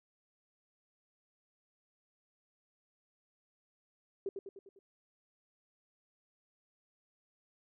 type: tone with echo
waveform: sine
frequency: 392 Hz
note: G4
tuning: in tune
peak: -33 dBFS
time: 4.26-4.29 s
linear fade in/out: 2 ms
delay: 100 ms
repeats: 5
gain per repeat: -5 dB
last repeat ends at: 4.79 s
effects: none